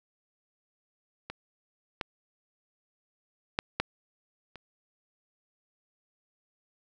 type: clicks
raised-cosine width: 0.3 ms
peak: -21 / -15 / -10 / -10 / -28 dBFS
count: 5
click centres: 1.3 / 2.012 / 3.589 / 3.8 / 4.557 s
effects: none